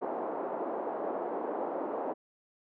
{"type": "band-pass noise", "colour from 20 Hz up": "white", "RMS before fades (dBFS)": -35, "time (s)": [0.01, 2.14], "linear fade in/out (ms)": 20, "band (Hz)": [290, 820], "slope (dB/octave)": 24, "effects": []}